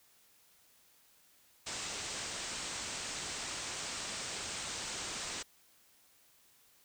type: low-pass noise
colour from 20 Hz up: white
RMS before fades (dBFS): -41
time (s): 1.66-5.43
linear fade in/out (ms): 10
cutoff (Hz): 8600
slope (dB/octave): 96
effects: white hiss -66 dBFS RMS until 6.84 s